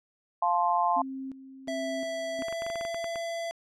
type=chord; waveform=sine; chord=F major; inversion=none; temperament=just; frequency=698.5 / 873.1 / 1047.7 Hz; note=F5 / A5 / C6; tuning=0 / -14 / +2 cents; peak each=-27 dBFS; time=0.42-1.02 s; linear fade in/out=5 ms
type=tone with tremolo; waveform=sine; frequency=266.3 Hz; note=C4; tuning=31 cents sharp; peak=-34 dBFS; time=0.96-2.43 s; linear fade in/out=10 ms; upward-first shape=square; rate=1.4 Hz; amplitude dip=70%
type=tone with pitch glide; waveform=square; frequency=660 to 671.9 Hz; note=E5 to E5; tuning=+2 to +33 cents; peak=-32 dBFS; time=1.68-3.51 s; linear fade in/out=0 ms; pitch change=+31 cents; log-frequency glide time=2.37-2.74 s
type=clicks; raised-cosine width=0.5 ms; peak=-24 dBFS; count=12; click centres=2.422 / 2.484 / 2.526 / 2.621 / 2.665 / 2.701 / 2.757 / 2.811 / 2.851 / 2.945 / 3.043 / 3.158 s
effects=low-pass 8000 Hz 12 dB/octave